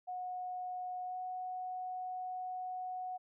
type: tone with pitch glide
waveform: sine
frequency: 730 to 736.8 Hz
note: F#5 to F#5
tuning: -24 to -7 cents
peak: -38 dBFS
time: 0.07-3.18 s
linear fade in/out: 20 ms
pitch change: +17 cents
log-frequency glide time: 1.05-1.17 s
effects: none